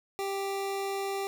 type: tone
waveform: 25% pulse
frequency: 393.1 Hz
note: G4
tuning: 5 cents sharp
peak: -27 dBFS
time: 0.19-1.27 s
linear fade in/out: 0 ms
effects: none